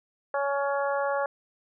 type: harmonic tone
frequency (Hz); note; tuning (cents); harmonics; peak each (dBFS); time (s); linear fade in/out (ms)
280.2; C#4; +19; 2 / 3 / 4 / 5 / 6; -27 / -31 / -33 / -35 / -37; 0.34-1.26; 2
effects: none